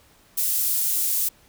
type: high-pass noise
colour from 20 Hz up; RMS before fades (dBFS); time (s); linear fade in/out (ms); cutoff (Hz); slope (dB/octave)
pink; -23; 0.37-1.29; 10; 11000; 12
effects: pink hiss -56 dBFS RMS until 1.48 s